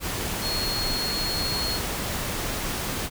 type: tone in noise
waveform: sine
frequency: 4308 Hz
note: C8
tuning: 50 cents sharp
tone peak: -27 dBFS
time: 0.41-1.8 s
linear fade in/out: 50 ms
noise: pink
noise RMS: -29 dBFS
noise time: 0-3.1 s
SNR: -1 dB
effects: none